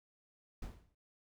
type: noise with exponential decay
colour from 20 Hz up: brown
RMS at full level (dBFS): -40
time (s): 0.62-0.95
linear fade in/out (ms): 5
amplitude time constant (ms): 70
effects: none